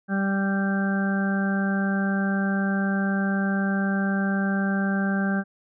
harmonic tone, 196 Hz, G3, in tune, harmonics 1 / 2 / 3 / 4 / 6 / 7 / 8, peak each -22 / -36 / -35 / -35 / -41 / -39 / -30 dBFS, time 0.08-5.44 s, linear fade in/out 50 ms, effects none

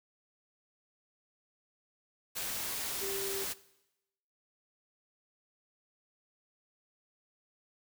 sine tone in noise, 392 Hz, G4, in tune, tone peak -37 dBFS, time 3.01-3.45 s, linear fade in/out 20 ms, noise white, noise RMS -37 dBFS, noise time 2.35-3.54 s, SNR -3 dB, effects noise-tail reverb RT60 0.9 s tail -19 dB re dry

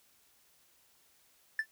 triangle tone with exponential decay, 1760 Hz, A6, in tune, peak -22 dBFS, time 1.59-1.66 s, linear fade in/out 2 ms, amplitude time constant 15 ms, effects tanh soft clip ceiling -21 dBFS + white hiss -67 dBFS RMS until 1.71 s

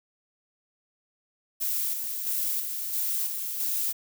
violet noise with tremolo, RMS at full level -28 dBFS, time 1.6-3.93 s, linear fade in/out 20 ms, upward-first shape square, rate 1.5 Hz, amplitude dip 40%, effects none

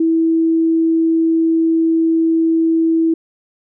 sine tone, 326.5 Hz, E4, 17 cents flat, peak -11 dBFS, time 0-3.14 s, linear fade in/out 5 ms, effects none

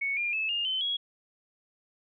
sine tone with pitch steps, 2217 / 2404 / 2606 / 2826 / 3064 / 3322 Hz, C#7 / D7 / E7 / F7 / G7 / G#7, 0 / +40 / -20 / +20 / -40 / 0 cents, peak -27 dBFS, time 0.01-0.97 s, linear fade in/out 10 ms, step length 160 ms, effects none

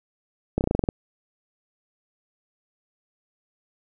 slowing click train, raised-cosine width 2 ms, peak -8 dBFS, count 9, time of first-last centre 0.58-0.888 s, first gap 29 ms, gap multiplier 1.08, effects none

